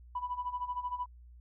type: tone with tremolo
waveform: sine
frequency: 987.8 Hz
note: B5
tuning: in tune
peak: -30 dBFS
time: 0.15-1.06 s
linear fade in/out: 5 ms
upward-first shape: sine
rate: 13 Hz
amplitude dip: 80%
effects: tanh soft clip ceiling -26 dBFS + added 60 Hz sine -51 dBFS peak until 1.4 s